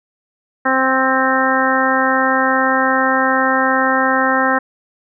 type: harmonic tone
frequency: 262.6 Hz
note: C4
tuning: 6 cents sharp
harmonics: 1 / 2 / 3 / 4 / 5 / 6 / 7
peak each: -20 / -20 / -20 / -20 / -20 / -20 / -20 dBFS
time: 0.65-4.59 s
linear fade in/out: 10 ms
effects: none